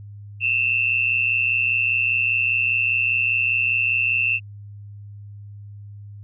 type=tone pair together; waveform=sine; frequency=2600 / 2725 Hz; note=E7 / F7; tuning=-24 / -43 cents; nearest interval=minor second; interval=81 cents; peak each=-21 / -20 dBFS; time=0.4-4.4 s; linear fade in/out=50 ms; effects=added 102 Hz sine -36 dBFS peak until 6.23 s